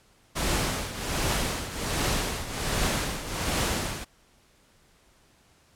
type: noise with tremolo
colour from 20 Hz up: pink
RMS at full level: -25 dBFS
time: 0.35-4.05 s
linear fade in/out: 20 ms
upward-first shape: triangle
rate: 1.3 Hz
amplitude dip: 75%
effects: pink hiss -61 dBFS RMS until 5.75 s + low-pass 11000 Hz 12 dB/octave